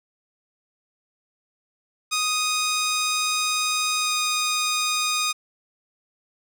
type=tone with pitch glide; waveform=10% pulse; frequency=1244.5 to 1236.6 Hz; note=D#6 to D#6; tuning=0 to -11 cents; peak=-13 dBFS; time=2.11-5.33 s; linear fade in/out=20 ms; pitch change=-11 cents; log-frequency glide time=3.99-4.11 s; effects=none